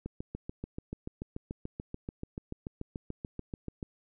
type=click train; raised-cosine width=3 ms; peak=-24 dBFS; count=27; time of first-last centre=0.06-3.828 s; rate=6.9 Hz; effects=none